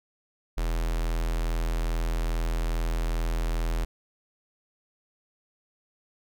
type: tone with notch filter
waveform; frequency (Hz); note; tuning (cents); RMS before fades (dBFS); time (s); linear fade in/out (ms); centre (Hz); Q
square; 41.2; E1; 0; -27; 0.57-3.85; 10; 160; 1.1
effects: none